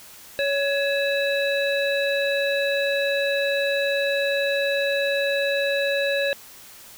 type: harmonic tone with a mistuned harmonic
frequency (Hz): 560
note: C#5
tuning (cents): +18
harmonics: 1 / 3 / 5 / 7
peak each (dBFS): -22 / -27 / -29 / -30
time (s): 0.39-6.33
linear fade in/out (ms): 0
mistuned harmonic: 5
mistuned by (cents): -120
effects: white hiss -45 dBFS RMS until 6.97 s